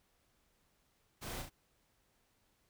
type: noise with echo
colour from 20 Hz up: pink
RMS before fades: -45 dBFS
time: 1.21-1.43 s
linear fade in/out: 20 ms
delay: 35 ms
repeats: 2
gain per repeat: -4 dB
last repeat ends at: 1.5 s
effects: pink hiss -75 dBFS RMS until 2.69 s